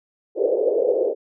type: band-pass noise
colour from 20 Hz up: pink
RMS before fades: -20 dBFS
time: 0.35-1.15 s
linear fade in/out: 50 ms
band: 410 to 530 Hz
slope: 48 dB/octave
effects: none